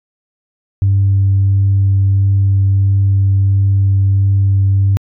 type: tone with vibrato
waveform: sine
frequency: 98 Hz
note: G2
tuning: in tune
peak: -7 dBFS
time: 0.82-4.97 s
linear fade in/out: 0 ms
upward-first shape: triangle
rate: 1.5 Hz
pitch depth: 9 cents each way
effects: tanh soft clip ceiling -5 dBFS